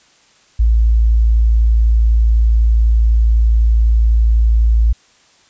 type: tone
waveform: sine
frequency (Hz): 56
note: A1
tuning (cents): +31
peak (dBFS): -8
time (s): 0.59-4.93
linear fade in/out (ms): 10
effects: white hiss -51 dBFS RMS until 5.49 s + resampled to 16000 Hz